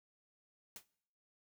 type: noise with exponential decay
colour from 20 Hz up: white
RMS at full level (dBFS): -45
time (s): 0.76-0.86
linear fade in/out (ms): 1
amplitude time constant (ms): 20
effects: noise-tail reverb RT60 0.7 s tail -22 dB re dry